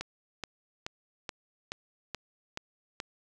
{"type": "click train", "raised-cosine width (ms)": 0.2, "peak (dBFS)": -18, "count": 8, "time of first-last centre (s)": [0.01, 3.001], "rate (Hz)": 2.34, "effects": []}